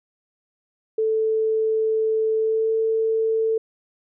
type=tone with pitch glide; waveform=sine; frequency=440 to 445.1 Hz; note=A4 to A4; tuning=0 to +20 cents; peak=-18 dBFS; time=0.98-3.58 s; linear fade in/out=5 ms; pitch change=+20 cents; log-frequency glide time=2.37-2.74 s; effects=none